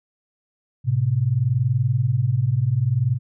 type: tone pair together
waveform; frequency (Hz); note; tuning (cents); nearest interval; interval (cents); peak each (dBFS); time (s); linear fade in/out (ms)
sine; 109.39 / 130; A2 / C3; -10 / -11; minor third; 299; -21 / -19; 0.84-3.19; 50
effects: none